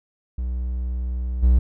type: tone with level steps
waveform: triangle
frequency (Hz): 61.74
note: B1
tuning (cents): 0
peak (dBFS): -21 / -10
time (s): 0.38-1.59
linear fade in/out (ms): 5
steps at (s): 1.42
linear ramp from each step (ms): 20
effects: none